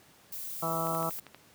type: noise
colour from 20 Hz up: violet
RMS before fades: -39 dBFS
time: 0.32-1.2 s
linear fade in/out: 5 ms
type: harmonic tone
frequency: 164.2 Hz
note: E3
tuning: 6 cents flat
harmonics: 1 / 2 / 3 / 4 / 5 / 6 / 7 / 8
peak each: -36 / -41 / -40 / -35 / -39 / -39 / -38 / -36 dBFS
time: 0.62-1.1 s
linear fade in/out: 10 ms
type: click train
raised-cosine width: 0.3 ms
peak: -30 dBFS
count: 7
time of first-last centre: 0.87-1.346 s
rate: 12.6 Hz
effects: pink hiss -59 dBFS RMS until 1.54 s + high-pass 100 Hz 12 dB/octave